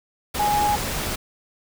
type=tone in noise; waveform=sine; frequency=830.6 Hz; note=G#5; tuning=in tune; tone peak=-18 dBFS; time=0.39-0.76 s; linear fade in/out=10 ms; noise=pink; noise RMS=-27 dBFS; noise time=0.34-1.16 s; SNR=+6 dB; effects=none